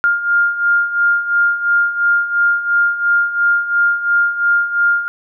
sine beating tone pair, 1404 / 1406.9 Hz, F6 / F6, +9 / +12 cents, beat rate 2.9 Hz, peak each -18 / -13 dBFS, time 0.04-5.08 s, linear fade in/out 0 ms, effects none

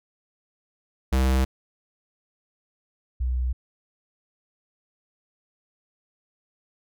square / sine tone pair in turn, 65.41 / 62.48 Hz, C2 / B1, 0 / +21 cents, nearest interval minor second, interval 79 cents, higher first, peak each -19 / -22 dBFS, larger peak first, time 1.12-1.45 / 3.2-3.53 s, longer neither, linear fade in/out 10 ms, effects none

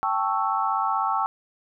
sine chord, A dominant seventh, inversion third, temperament equal, 784 / 880 / 1108.7 / 1318.5 Hz, G5 / A5 / C#6 / E6, 0 / 0 / 0 / 0 cents, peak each -27 dBFS, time 0.03-1.26 s, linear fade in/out 0 ms, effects none

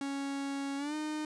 45% pulse tone with pitch glide, 277.2 to 305.8 Hz, C#4 to D#4, 0 to -30 cents, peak -34 dBFS, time 0.01-1.25 s, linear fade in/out 2 ms, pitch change +170 cents, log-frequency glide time 0.77-0.95 s, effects resampled to 22050 Hz

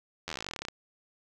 slowing click train, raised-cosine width 0.2 ms, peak -18 dBFS, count 21, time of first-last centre 0.28-0.685 s, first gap 11 ms, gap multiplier 1.06, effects none

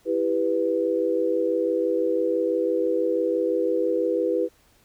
sine chord, E minor, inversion none, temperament just, 329.6 / 395.6 / 494.4 Hz, E4 / G4 / B4, 0 / +16 / +2 cents, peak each -26 / -26 / -23 dBFS, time 0.05-4.49 s, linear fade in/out 50 ms, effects pink hiss -60 dBFS RMS until 4.84 s

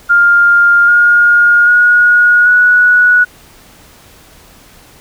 sine tone with pitch steps, 1403 / 1424.2 / 1445.8 / 1467.7 Hz, F6 / F6 / F#6 / F#6, +8 / +33 / -40 / -14 cents, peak -4 dBFS, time 0.09-3.25 s, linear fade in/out 20 ms, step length 790 ms, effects pink hiss -41 dBFS RMS until 5 s

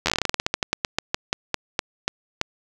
slowing click train, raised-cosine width 0.2 ms, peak -3 dBFS, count 25, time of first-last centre 0.06-2.414 s, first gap 11 ms, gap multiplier 1.16, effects none

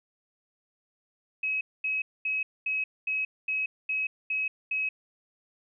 sine tone bursts, 2556 Hz, D#7, 46 cents sharp, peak -26 dBFS, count 9, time 1.43-4.89 s, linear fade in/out 5 ms, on 180 ms, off 230 ms, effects none

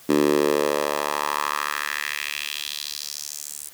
10% pulse tone with high-pass filter sweep, 73.42 Hz, D2, in tune, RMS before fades -25 dBFS, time 0.09-3.69 s, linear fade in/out 5 ms, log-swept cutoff 290 to 8900 Hz, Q 2.4, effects white hiss -48 dBFS RMS until 3.73 s

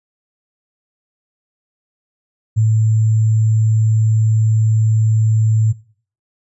sine tone with sample-and-hold, 110 Hz, A2, in tune, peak -10 dBFS, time 2.56-5.73 s, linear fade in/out 20 ms, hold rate 7350 Hz, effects noise-tail reverb RT60 0.5 s tail -22 dB re dry + resampled to 24000 Hz

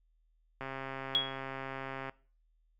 click train, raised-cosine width 0.5 ms, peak -25 dBFS, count 200, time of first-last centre 0.61-2.095 s, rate 134 Hz
sine tone with exponential decay, 3322 Hz, G#7, in tune, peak -22 dBFS, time 1.15-1.4 s, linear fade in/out 0 ms, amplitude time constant 53 ms
effects noise-tail reverb RT60 0.4 s tail -21 dB re dry + added 40 Hz sine -67 dBFS peak until 2.79 s

